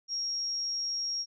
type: tone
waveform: sine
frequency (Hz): 5588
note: F8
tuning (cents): 0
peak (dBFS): -30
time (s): 0.08-1.26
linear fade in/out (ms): 50
effects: none